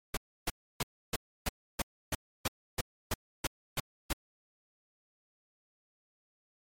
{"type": "noise bursts", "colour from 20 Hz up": "pink", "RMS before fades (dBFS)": -31, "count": 13, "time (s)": [0.14, 4.13], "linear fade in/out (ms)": 5, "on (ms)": 30, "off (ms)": 300, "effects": ["MP3 64 kbps"]}